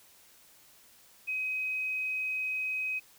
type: tone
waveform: sine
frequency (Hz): 2526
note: D#7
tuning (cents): +26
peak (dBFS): -30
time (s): 1.27-3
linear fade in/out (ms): 20
effects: white hiss -59 dBFS RMS until 3.18 s